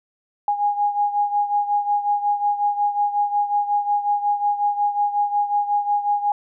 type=beating tone pair; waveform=sine; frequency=821 / 826.5 Hz; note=G#5 / G#5; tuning=-20 / -9 cents; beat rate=5.5 Hz; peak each=-19 / -24 dBFS; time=0.48-6.32 s; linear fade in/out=2 ms; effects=none